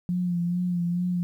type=tone with vibrato; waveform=sine; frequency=176 Hz; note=F3; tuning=14 cents sharp; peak=-23 dBFS; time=0.09-1.23 s; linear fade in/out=0 ms; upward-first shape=sine; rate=2.3 Hz; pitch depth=38 cents each way; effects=10-bit